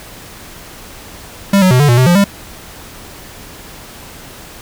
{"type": "tone with pitch steps", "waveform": "square", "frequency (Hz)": [198.2, 185.1, 126.3, 146, 120.5, 128, 174.9, 199.9], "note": ["G3", "F#3", "B2", "D3", "B2", "C3", "F3", "G3"], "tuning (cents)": [19, 1, 39, -10, -42, -38, 3, 34], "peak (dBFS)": -7, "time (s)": [1.53, 2.242], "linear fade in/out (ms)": 5, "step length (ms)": 89, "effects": ["pink hiss -34 dBFS RMS until 4.61 s"]}